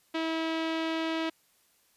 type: tone with low-pass filter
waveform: sawtooth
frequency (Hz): 323.8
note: E4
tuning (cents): -31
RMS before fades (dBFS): -31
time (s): 0.14-1.3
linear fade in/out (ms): 10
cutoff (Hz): 3400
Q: 1.7
effects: white hiss -67 dBFS RMS until 1.96 s + resampled to 32000 Hz